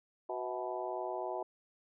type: harmonic tone with a mistuned harmonic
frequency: 123.47 Hz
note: B2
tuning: in tune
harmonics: 3 / 4 / 5 / 6 / 7 / 8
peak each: -41 / -45 / -40 / -43 / -43 / -46 dBFS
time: 0.29-1.43 s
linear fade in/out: 5 ms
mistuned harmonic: 5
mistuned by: +65 cents
effects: none